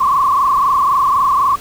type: tone with frequency modulation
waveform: sine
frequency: 1094 Hz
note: C#6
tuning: 23 cents flat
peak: -10 dBFS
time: 0-1.56 s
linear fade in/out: 10 ms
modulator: 23.9 Hz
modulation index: 2.8
effects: pink hiss -35 dBFS RMS until 1.6 s